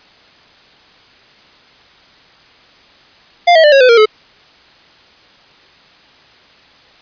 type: tone with pitch steps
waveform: square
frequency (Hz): 698.5 / 644.2 / 594.2 / 548 / 505.5 / 466.2 / 430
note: F5 / E5 / D5 / C#5 / B4 / A#4 / A4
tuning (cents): 0 / -40 / +20 / -20 / +40 / 0 / -40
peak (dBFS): -5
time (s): 3.47-4.058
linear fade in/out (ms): 10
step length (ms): 84
effects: white hiss -45 dBFS RMS until 7.01 s + resampled to 11025 Hz